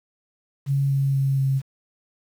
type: tone with pitch steps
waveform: sine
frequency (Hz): 138.59 / 137.39 / 136.21 / 135.03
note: C#3 / C#3 / C#3 / C#3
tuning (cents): 0 / -15 / -30 / -45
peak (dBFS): -18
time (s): 0.66-1.62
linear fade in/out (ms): 50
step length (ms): 240
effects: 8-bit